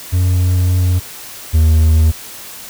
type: tone pair in turn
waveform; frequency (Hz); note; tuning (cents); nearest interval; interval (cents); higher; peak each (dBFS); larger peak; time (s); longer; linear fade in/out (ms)
triangle; 90.4 / 79.23; F#2 / D#2; -40 / +32; major second; 228; first; -8 / -5; second; 0.12-1 / 1.53-2.12; first; 20
effects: white hiss -32 dBFS RMS until 2.69 s